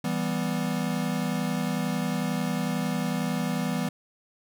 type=chord; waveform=square; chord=E minor; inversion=none; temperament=equal; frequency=164.81 / 196 / 246.9 Hz; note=E3 / G3 / B3; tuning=0 / 0 / 0 cents; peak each=-31 dBFS; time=0.04-3.89 s; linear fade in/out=5 ms; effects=none